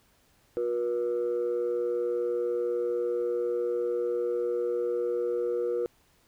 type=tone pair together; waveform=sine; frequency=359.9 / 480 Hz; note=F#4 / B4; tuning=-48 / -49 cents; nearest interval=perfect fourth; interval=499 cents; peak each=-29 / -26 dBFS; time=0.57-5.86 s; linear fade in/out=0 ms; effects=tanh soft clip ceiling -22 dBFS + pink hiss -65 dBFS RMS until 6.27 s